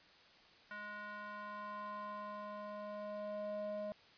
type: tone with band-pass filter sweep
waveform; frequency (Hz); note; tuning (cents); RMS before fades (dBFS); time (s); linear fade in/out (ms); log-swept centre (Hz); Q
square; 208; G#3; +3; -45; 0.71-3.92; 0; 1500 to 570; 3.5
effects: white hiss -63 dBFS RMS until 4.17 s + resampled to 11025 Hz